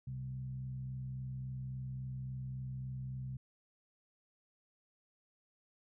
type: tone with frequency modulation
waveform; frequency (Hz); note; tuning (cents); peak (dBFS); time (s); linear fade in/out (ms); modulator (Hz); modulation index
sine; 130; C3; -11; -39; 0.07-3.37; 5; 63.6; 0.44
effects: none